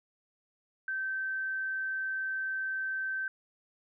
sine tone, 1549 Hz, G6, 21 cents flat, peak -31 dBFS, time 0.88-3.28 s, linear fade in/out 2 ms, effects none

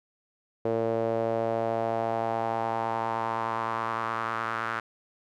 sawtooth tone with band-pass filter sweep, 113.7 Hz, A#2, 43 cents flat, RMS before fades -29 dBFS, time 0.65-4.8 s, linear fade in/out 5 ms, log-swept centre 490 to 1400 Hz, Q 3.3, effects none

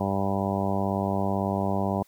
harmonic tone, 98 Hz, G2, in tune, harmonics 1 / 2 / 3 / 4 / 5 / 6 / 7 / 8 / 9 / 10, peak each -31 / -28 / -35 / -34 / -38 / -33 / -33 / -34 / -37 / -36 dBFS, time 0-2.03 s, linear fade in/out 5 ms, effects white hiss -61 dBFS RMS until 2.07 s

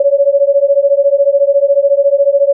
sine beating tone pair, 554.4 / 568.4 Hz, C#5 / C#5, 0 / +43 cents, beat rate 14 Hz, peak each -10 dBFS, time 0-2.53 s, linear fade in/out 5 ms, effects none

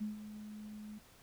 sine tone with ADSR envelope, 211.9 Hz, G#3, 35 cents sharp, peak -34 dBFS, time 0-0.99 s, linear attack 20 ms, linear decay 140 ms, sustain -11 dB, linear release 13 ms, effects pink hiss -62 dBFS RMS until 1.22 s

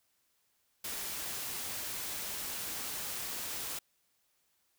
white noise, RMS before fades -39 dBFS, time 0.84-3.79 s, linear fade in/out 5 ms, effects white hiss -75 dBFS RMS until 4.78 s

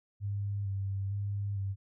sine tone with vibrato, 99.4 Hz, G2, 25 cents sharp, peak -31 dBFS, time 0.2-1.76 s, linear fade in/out 50 ms, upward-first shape square, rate 1.1 Hz, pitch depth 26 cents each way, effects none

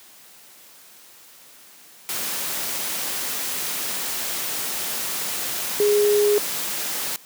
sine tone in noise, 414.2 Hz, G#4, 5 cents flat, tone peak -15 dBFS, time 5.8-6.38 s, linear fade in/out 0 ms, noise white, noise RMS -27 dBFS, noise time 2.09-7.16 s, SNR +9 dB, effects white hiss -48 dBFS RMS until 7.25 s + high-pass 150 Hz 12 dB/octave

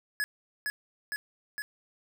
square tone with echo, 1697 Hz, G#6, 37 cents sharp, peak -28 dBFS, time 0.2-0.24 s, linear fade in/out 0 ms, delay 460 ms, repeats 3, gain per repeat -2 dB, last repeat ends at 1.62 s, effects none

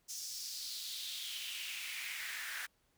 pink noise with high-pass filter sweep, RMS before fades -43 dBFS, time 0.08-2.67 s, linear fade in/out 20 ms, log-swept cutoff 6000 to 1600 Hz, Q 3.5, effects pink hiss -75 dBFS RMS until 2.97 s

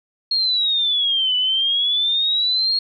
sine exponential two-way sweep, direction down then up, 4300 to 2972 to 4300 Hz, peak -16 dBFS, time 0.31-2.79 s, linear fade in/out 5 ms, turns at 1.36 s, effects none

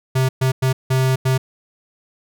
square tone bursts at uneven times, 130.81 Hz, C3, in tune, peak -15 dBFS, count 5, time 0.15-0.29 / 0.41-0.52 / 0.62-0.73 / 0.9-1.16 / 1.25-1.38 s, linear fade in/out 10 ms, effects none

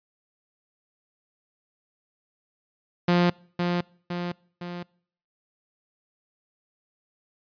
sawtooth tone with echo, 175.6 Hz, F3, 10 cents sharp, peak -14 dBFS, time 3.08-3.3 s, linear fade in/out 5 ms, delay 510 ms, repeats 3, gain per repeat -5 dB, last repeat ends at 4.83 s, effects noise-tail reverb RT60 0.6 s tail -26 dB re dry + resampled to 11025 Hz

